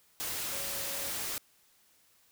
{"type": "tone in noise", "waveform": "sine", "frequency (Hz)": 554.4, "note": "C#5", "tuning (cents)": 0, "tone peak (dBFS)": -47, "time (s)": [0.51, 1.1], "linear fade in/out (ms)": 0, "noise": "white", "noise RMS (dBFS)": -36, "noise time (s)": [0.2, 1.38], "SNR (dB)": -14, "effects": ["white hiss -66 dBFS RMS until 2.31 s"]}